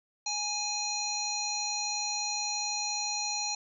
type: harmonic tone with a mistuned harmonic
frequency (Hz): 830.6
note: G#5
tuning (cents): 0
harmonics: 1 / 3 / 5 / 7 / 8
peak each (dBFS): -37 / -40 / -34 / -36 / -38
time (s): 0.26-3.55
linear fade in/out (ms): 5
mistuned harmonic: 8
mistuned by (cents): +32
effects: none